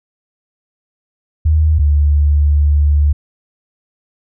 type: tone pair in turn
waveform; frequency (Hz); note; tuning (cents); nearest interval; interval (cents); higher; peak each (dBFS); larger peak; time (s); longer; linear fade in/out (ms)
sine; 77.8 / 73.29; D#2 / D2; 0 / -3; minor second; 103; first; -8; neither; 1.45-1.79 / 1.79-3.13; second; 10
effects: none